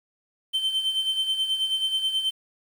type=tone with tremolo; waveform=triangle; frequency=3097 Hz; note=G7; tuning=22 cents flat; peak=-19 dBFS; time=0.53-2.31 s; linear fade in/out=20 ms; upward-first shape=sine; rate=9.3 Hz; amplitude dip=60%; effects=8-bit